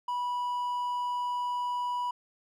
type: tone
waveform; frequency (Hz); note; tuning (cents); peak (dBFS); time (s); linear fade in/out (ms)
triangle; 980; B5; -14; -27; 0.08-2.11; 5
effects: none